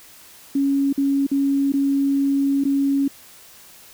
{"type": "tone with dropouts", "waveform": "sine", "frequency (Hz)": 277.2, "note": "C#4", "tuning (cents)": 0, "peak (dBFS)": -16, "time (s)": [0.55, 3.08], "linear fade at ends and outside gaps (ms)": 5, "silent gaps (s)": [[0.928, 0.977], [1.267, 1.314], [1.722, 1.737], [2.639, 2.651]], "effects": ["white hiss -46 dBFS RMS until 3.93 s"]}